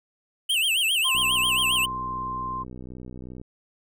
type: tone with vibrato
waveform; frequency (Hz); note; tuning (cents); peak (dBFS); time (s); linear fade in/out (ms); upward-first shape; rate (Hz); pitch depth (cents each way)
square; 2900; F#7; -35; -21; 0.49-1.86; 10; sine; 7.4; 190
type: tone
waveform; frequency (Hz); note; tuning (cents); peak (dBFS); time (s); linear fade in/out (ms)
sine; 1046.5; C6; 0; -28; 1.04-2.64; 20
type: click train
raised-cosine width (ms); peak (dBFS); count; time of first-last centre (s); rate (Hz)
3; -27; 143; 1.15-3.415; 62.7
effects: none